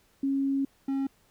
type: tone pair in turn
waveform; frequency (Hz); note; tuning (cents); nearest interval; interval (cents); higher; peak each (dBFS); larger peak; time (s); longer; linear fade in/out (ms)
sine / triangle; 273.8 / 271.9; C#4 / C#4; -21 / -33; unison; 12; first; -24; neither; 0.23-0.65 / 0.88-1.07; first; 5
effects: pink hiss -65 dBFS RMS until 1.3 s